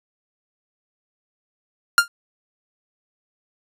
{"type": "tone with exponential decay", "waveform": "45% pulse", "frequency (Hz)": 1400, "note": "F6", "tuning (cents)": 4, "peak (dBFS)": -6, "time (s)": [1.98, 2.08], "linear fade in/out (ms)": 1, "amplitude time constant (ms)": 20, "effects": ["resampled to 32000 Hz"]}